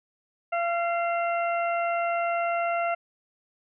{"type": "harmonic tone with a mistuned harmonic", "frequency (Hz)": 684, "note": "F5", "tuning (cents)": -36, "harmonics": [1, 2, 3, 4], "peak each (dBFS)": [-25, -31, -35, -37], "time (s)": [0.52, 2.95], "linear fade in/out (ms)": 10, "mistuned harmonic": 3, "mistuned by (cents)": 32, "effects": []}